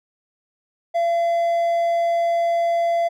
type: tone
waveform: triangle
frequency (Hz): 680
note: F5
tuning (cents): -46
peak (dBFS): -15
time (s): 0.94-3.09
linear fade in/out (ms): 20
effects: none